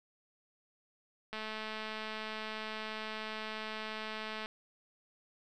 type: click train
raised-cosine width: 0.3 ms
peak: -25 dBFS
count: 680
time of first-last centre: 1.33-4.459 s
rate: 217 Hz
effects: none